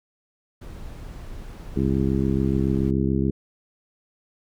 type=noise; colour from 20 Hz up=brown; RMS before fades=-37 dBFS; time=0.61-2.91 s; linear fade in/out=10 ms
type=harmonic tone; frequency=67 Hz; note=C2; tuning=42 cents sharp; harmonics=1 / 2 / 3 / 4 / 5 / 6; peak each=-27 / -25 / -24 / -28 / -27 / -30 dBFS; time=1.76-3.31 s; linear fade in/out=5 ms
effects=none